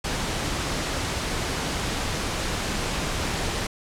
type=noise; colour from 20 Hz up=pink; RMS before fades=-27 dBFS; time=0.04-3.67 s; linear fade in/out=5 ms; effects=low-pass 8000 Hz 12 dB/octave